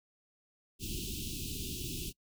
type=band-stop noise; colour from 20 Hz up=pink; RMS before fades=-39 dBFS; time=0.79-2.13 s; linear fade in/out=50 ms; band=400 to 2600 Hz; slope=96 dB/octave; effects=noise-tail reverb RT60 0.1 s tail -24 dB re dry